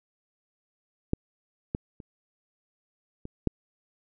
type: clicks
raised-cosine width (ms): 3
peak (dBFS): -11 / -15 / -30 / -25 / -10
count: 5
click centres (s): 1.134 / 1.749 / 2.002 / 3.254 / 3.473
effects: none